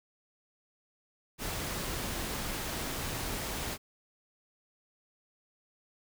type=noise; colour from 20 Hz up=pink; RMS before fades=-36 dBFS; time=1.38-3.78 s; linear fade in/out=50 ms; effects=none